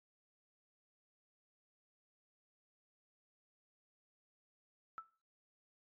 sine tone with exponential decay, 1318.5 Hz, E6, in tune, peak -39 dBFS, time 4.98-5.08 s, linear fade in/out 0 ms, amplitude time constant 20 ms, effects noise-tail reverb RT60 0.4 s tail -18 dB re dry + AAC 32 kbps

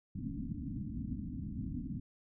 white low-pass noise, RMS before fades -40 dBFS, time 0.15-2 s, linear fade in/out 5 ms, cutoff 290 Hz, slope 96 dB/octave, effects none

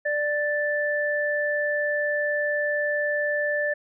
sine tone pair together, 590.7 / 1760 Hz, D5 / A6, +10 / 0 cents, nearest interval octave + perfect fifth, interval 1890 cents, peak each -25 dBFS, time 0.05-3.74 s, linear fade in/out 10 ms, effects none

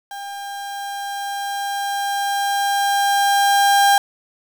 35% pulse tone with level ramp, 801 Hz, G5, 37 cents sharp, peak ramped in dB -28 to -9 dBFS, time 0.11-3.98 s, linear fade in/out 2 ms, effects 8-bit

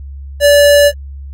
square tone, 578 Hz, D5, 28 cents flat, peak -5 dBFS, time 0.4-0.92 s, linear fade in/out 50 ms, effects added 69 Hz sine -25 dBFS peak until 1.33 s + AAC 48 kbps

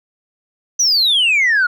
sine exponential sweep, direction down, 6090 to 1400 Hz, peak -9 dBFS, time 0.79-1.67 s, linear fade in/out 10 ms, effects tanh soft clip ceiling -9 dBFS

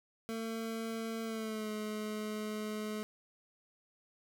25% pulse tone with pitch glide, 225.4 to 213.5 Hz, A3 to G#3, +42 to +48 cents, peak -33 dBFS, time 0.29-3.03 s, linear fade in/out 0 ms, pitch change -94 cents, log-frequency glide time 1.24-1.71 s, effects none

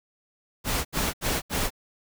pink noise bursts, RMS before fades -26 dBFS, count 4, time 0.64-1.705 s, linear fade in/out 50 ms, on 210 ms, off 75 ms, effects none

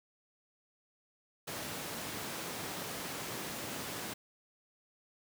pink high-pass noise, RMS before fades -41 dBFS, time 1.47-4.14 s, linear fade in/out 10 ms, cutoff 150 Hz, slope 12 dB/octave, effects none

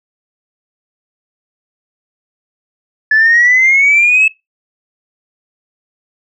sine exponential sweep, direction up, 1720 to 2618 Hz, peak -5 dBFS, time 3.11-4.28 s, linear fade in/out 5 ms, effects noise-tail reverb RT60 0.2 s tail -20 dB re dry + tanh soft clip ceiling -2 dBFS

